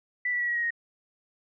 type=tone with pitch steps; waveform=sine; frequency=1975.5 / 1953.9 / 1932.6 / 1911.5 / 1890.7 / 1870 Hz; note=B6 / B6 / B6 / A#6 / A#6 / A#6; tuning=0 / -19 / -38 / +43 / +24 / +5 cents; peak=-25 dBFS; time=0.25-0.706 s; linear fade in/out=5 ms; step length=76 ms; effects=none